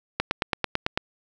click train, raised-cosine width 0.3 ms, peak -6 dBFS, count 8, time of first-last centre 0.2-0.975 s, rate 9.03 Hz, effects none

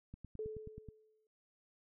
click train, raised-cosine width 5 ms, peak -36 dBFS, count 8, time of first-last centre 0.14-0.887 s, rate 9.37 Hz
sine tone with exponential decay, 433.9 Hz, A4, 24 cents flat, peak -37 dBFS, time 0.39-1.27 s, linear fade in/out 2 ms, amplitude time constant 190 ms
effects none

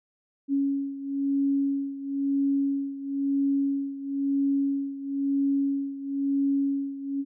sine beating tone pair, 277.2 / 278.2 Hz, C#4 / C#4, 0 / +6 cents, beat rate 1 Hz, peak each -25 / -29 dBFS, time 0.48-7.25 s, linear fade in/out 50 ms, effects none

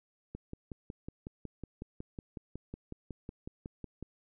click train, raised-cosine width 3 ms, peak -28 dBFS, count 21, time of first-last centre 0.35-4.026 s, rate 5.44 Hz, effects none

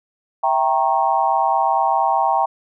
sine chord, E diminished seventh, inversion none, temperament equal with one note detuned, 659.3 / 784 / 932.3 / 1092.2 Hz, E5 / G5 / Bb5 / Db6, 0 / 0 / 0 / -26 cents, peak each -23 / -18 / -19 / -23 dBFS, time 0.43-2.46 s, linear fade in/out 10 ms, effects none

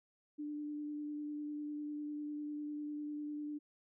sine tone with vibrato, 296.7 Hz, D4, 18 cents sharp, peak -39 dBFS, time 0.38-3.59 s, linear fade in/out 20 ms, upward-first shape square, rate 10 Hz, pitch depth 9 cents each way, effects none

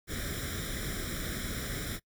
pink noise with comb filter, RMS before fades -36 dBFS, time 0.07-2 s, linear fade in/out 50 ms, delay 0.55 ms, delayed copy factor +0.9, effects noise-tail reverb RT60 0.1 s tail -23 dB re dry

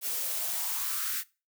blue noise with high-pass filter sweep, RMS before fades -32 dBFS, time 0.01-1.24 s, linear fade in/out 50 ms, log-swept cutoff 390 to 1700 Hz, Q 3.6, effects noise-tail reverb RT60 0.3 s tail -21 dB re dry

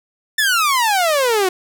sawtooth exponential sweep, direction down, 1800 to 358.5 Hz, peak -10 dBFS, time 0.38-1.49 s, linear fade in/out 5 ms, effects none

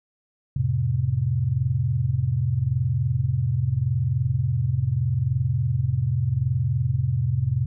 sine chord, F major, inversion none, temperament equal, 87.31 / 110 / 130.81 Hz, F2 / A2 / C3, 0 / 0 / 0 cents, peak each -28 / -25 / -22 dBFS, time 0.56-7.66 s, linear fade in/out 5 ms, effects none

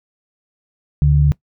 sine tone pair together, 72.5 / 145 Hz, D2 / D3, -22 / -22 cents, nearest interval octave, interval 1200 cents, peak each -14 / -11 dBFS, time 1.02-1.32 s, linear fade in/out 0 ms, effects noise-tail reverb RT60 0.1 s tail -21 dB re dry

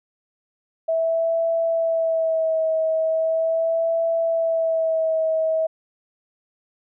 sine tone with vibrato, 651 Hz, E5, 22 cents flat, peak -18 dBFS, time 0.88-5.67 s, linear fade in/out 10 ms, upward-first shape sine, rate 0.39 Hz, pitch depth 29 cents each way, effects none

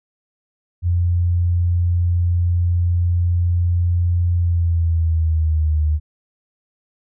sine tone with pitch glide, 87.31 to 76.45 Hz, F2 to D#2, 0 to -30 cents, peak -14 dBFS, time 0.82-6 s, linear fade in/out 50 ms, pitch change -230 cents, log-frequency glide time 4.34-5.83 s, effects none

